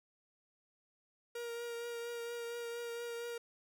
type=tone with vibrato; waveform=45% pulse; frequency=471 Hz; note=A#4; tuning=18 cents sharp; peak=-40 dBFS; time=1.35-3.38 s; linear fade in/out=5 ms; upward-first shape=triangle; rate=4.3 Hz; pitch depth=20 cents each way; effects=none